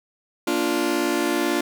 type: chord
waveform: sawtooth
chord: Bb major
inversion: none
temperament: just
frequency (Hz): 233.1 / 291.4 / 349.6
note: Bb3 / D4 / F4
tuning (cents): 0 / -13 / +2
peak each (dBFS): -25 / -20 / -19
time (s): 0.47-1.61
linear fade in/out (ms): 5
effects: none

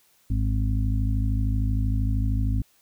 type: harmonic tone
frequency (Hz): 53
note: G#1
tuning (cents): +36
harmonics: 1 / 2 / 4 / 5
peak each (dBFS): -23 / -25 / -34 / -33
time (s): 0.3-2.62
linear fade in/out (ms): 5
effects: white hiss -62 dBFS RMS until 2.81 s

